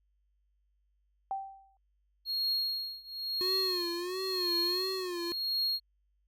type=tone with exponential decay; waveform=sine; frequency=779 Hz; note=G5; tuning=11 cents flat; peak=-29 dBFS; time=1.31-1.77 s; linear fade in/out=1 ms; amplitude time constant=100 ms
type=tone with tremolo; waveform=triangle; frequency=4282 Hz; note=C8; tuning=39 cents sharp; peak=-26 dBFS; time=2.25-5.8 s; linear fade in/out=50 ms; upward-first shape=triangle; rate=0.96 Hz; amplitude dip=95%
type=tone with vibrato; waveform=square; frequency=360.7 Hz; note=F#4; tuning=44 cents flat; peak=-35 dBFS; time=3.41-5.32 s; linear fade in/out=0 ms; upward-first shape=sine; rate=1.5 Hz; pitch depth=89 cents each way
effects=added 50 Hz sine -70 dBFS peak until 6.27 s